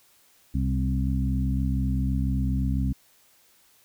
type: harmonic tone with a mistuned harmonic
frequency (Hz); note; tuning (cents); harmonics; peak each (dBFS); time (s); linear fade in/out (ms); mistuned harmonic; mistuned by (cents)
65.9; C2; +13; 1 / 2 / 3 / 4; -25 / -28 / -30 / -31; 0.54-2.93; 10; 2; -24
effects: white hiss -60 dBFS RMS until 3.84 s